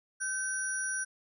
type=tone cluster; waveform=sine; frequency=1533 / 5780 / 9670 Hz; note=G6 / F#8 / D9; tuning=-39 / -41 / +50 cents; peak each=-34 / -39 / -35 dBFS; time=0.2-1.05 s; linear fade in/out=20 ms; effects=none